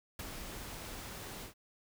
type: noise with ADSR envelope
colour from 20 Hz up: pink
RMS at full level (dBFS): -40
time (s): 0.19-1.54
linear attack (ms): 4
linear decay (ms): 25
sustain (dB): -5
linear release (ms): 110
effects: none